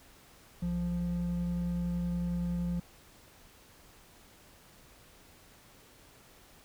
triangle tone pair together, 61.79 / 174.61 Hz, B1 / F3, +2 / 0 cents, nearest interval octave + tritone, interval 1798 cents, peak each -36 / -28 dBFS, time 0.62-2.8 s, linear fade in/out 5 ms, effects tanh soft clip ceiling -21 dBFS + pink hiss -58 dBFS RMS until 6.64 s

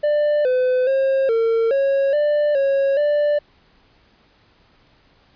triangle tone with pitch steps, 593 / 507 / 537 / 454.9 / 549 / 592 / 549 / 589 Hz, D5 / B4 / C5 / A#4 / C#5 / D5 / C#5 / D5, +17 / +45 / +45 / -42 / -17 / +14 / -17 / +5 cents, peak -13 dBFS, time 0.03-3.39 s, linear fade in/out 10 ms, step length 420 ms, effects pink hiss -56 dBFS RMS until 5.35 s + resampled to 11025 Hz

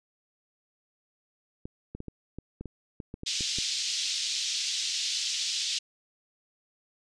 clicks, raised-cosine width 3 ms, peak -25 dBFS, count 12, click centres 1.655 / 1.95 / 2.004 / 2.083 / 2.386 / 2.61 / 2.657 / 3.002 / 3.141 / 3.234 / 3.408 / 3.586 s
pink band-pass noise, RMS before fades -31 dBFS, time 3.26-5.79 s, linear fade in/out 10 ms, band 3300 to 6300 Hz, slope 24 dB/octave
effects resampled to 22050 Hz

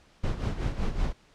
brown noise with tremolo, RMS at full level -26 dBFS, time 0.23-1.13 s, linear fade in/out 10 ms, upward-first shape sine, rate 5.3 Hz, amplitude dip 65%, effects pink hiss -60 dBFS RMS until 1.34 s + low-pass 6000 Hz 12 dB/octave

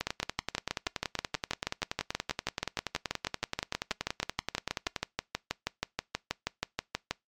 two click trains, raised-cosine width 0.2 ms, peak -13 / -12 dBFS, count 53 / 45, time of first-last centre 0.01-4.962 / 0.07-7.11 s, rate 10.5 / 6.25 Hz, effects noise-tail reverb RT60 0.2 s tail -24 dB re dry + MP3 96 kbps

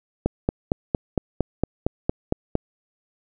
click train, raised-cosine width 2 ms, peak -6 dBFS, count 11, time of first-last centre 0.26-2.554 s, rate 4.36 Hz, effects none

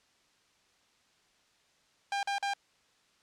sawtooth tone bursts, 800 Hz, G5, 35 cents sharp, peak -26 dBFS, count 3, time 2.12-2.536 s, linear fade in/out 2 ms, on 110 ms, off 43 ms, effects white hiss -68 dBFS RMS until 3.22 s + low-pass 6000 Hz 12 dB/octave

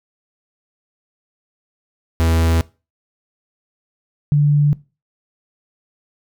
45% pulse / sine tone pair in turn, 82.1 / 146.29 Hz, E2 / D3, -6 / -6 cents, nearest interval minor seventh, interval 1000 cents, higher second, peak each -13 / -10 dBFS, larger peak second, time 2.2-2.61 / 4.32-4.73 s, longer neither, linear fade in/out 0 ms, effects noise-tail reverb RT60 0.3 s tail -21 dB re dry

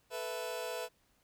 sawtooth chord, A suspended second, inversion none, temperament just, 440 / 495 / 660 Hz, A4 / B4 / E5, 0 / +4 / +2 cents, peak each -40 / -36 / -37 dBFS, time 0.1-0.89 s, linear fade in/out 50 ms, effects pink hiss -72 dBFS RMS until 1.23 s

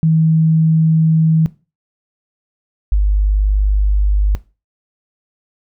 sine tone pair in turn, 160.1 / 50.43 Hz, D#3 / G1, +50 / +50 cents, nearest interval octave + minor sixth, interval 2000 cents, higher first, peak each -9 dBFS, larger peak neither, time 0.03-1.46 / 2.92-4.35 s, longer neither, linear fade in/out 0 ms, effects noise-tail reverb RT60 0.3 s tail -18 dB re dry

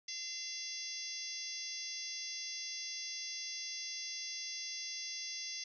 harmonic tone, 684 Hz, F5, 36 cents flat, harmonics 3 / 4 / 5 / 6 / 7 / 8 / 9, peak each -50 / -53 / -51 / -53 / -45 / -47 / -45 dBFS, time 0.08-5.64 s, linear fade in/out 5 ms, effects none

